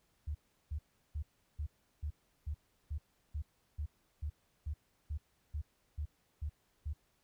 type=tone bursts; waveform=sine; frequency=74.4 Hz; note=D2; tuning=23 cents sharp; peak=-35 dBFS; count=16; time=0.27-6.934 s; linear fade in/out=10 ms; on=79 ms; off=360 ms; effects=pink hiss -75 dBFS RMS until 7.23 s